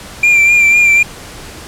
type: tone with vibrato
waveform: triangle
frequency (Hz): 2380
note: D7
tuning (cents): +22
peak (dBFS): -4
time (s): 0.23-1.03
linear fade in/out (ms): 5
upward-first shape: sine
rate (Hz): 4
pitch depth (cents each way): 32
effects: pink hiss -31 dBFS RMS until 1.67 s + low-pass 11000 Hz 12 dB/octave